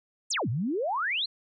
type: exponential two-way sweep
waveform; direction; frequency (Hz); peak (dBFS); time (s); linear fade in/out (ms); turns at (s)
sine; down then up; 9170 to 104.2 to 4345; -26; 0.3-1.26; 10; 0.49
effects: none